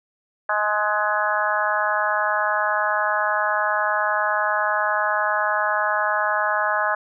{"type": "harmonic tone with a mistuned harmonic", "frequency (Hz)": 210, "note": "G#3", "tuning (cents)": 19, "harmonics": [3, 4, 5, 6, 7, 8], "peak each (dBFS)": [-26, -26, -26, -26, -26, -26], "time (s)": [0.49, 6.95], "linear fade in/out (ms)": 5, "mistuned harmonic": 7, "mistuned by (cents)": 16, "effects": []}